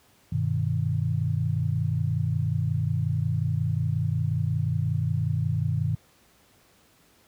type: chord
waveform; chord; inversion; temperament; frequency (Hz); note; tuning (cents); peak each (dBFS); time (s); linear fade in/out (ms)
sine; G augmented; none; equal with one note detuned; 98 / 123.47 / 154.76; G2 / B2 / D#3; 0 / 0 / -9; -27; 0.32-5.95; 5
effects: pink hiss -60 dBFS RMS until 7.27 s + high-pass 60 Hz 12 dB/octave